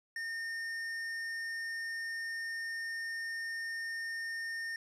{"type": "tone with tanh clipping", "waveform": "sine", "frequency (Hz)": 1825, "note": "A#6", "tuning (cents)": -37, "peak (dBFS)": -38, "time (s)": [0.16, 4.76], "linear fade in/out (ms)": 2, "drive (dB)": 11, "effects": ["resampled to 32000 Hz"]}